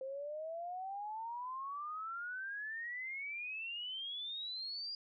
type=exponential sweep; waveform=sine; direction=up; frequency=522 to 4859 Hz; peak=-40 dBFS; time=0.01-4.95 s; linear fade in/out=2 ms; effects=none